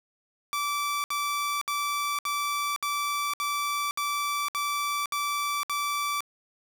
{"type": "tone bursts", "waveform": "sawtooth", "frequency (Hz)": 1161, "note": "D6", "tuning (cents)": -20, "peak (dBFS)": -23, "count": 10, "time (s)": [0.53, 6.206], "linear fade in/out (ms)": 0, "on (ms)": 510, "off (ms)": 64, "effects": []}